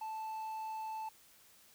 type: tone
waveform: triangle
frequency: 878 Hz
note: A5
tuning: 4 cents flat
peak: -37 dBFS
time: 0.01-1.09 s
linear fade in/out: 5 ms
effects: white hiss -63 dBFS RMS until 1.74 s